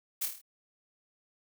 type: noise with echo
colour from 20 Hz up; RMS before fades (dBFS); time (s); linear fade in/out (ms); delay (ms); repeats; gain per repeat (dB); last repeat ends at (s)
blue; -32; 0.21-0.26; 10; 26; 6; -4; 0.416
effects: none